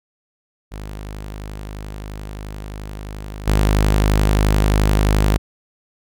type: tone with level steps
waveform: sawtooth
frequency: 51.5 Hz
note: G#1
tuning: 14 cents flat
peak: -25 / -9 dBFS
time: 0.71-5.38 s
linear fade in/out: 20 ms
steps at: 3.47 s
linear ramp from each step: 10 ms
effects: none